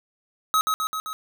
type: tone with echo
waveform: square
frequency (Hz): 1276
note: D#6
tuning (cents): +43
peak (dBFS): -18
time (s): 0.54-0.61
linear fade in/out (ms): 0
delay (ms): 130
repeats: 4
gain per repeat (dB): -3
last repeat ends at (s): 1.13
effects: none